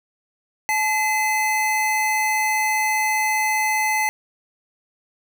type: tone pair together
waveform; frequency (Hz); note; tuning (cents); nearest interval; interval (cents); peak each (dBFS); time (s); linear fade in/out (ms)
square; 860 / 2045; A5 / C7; -40 / -40; octave + minor third; 1500; -22; 0.69-4.09; 0
effects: none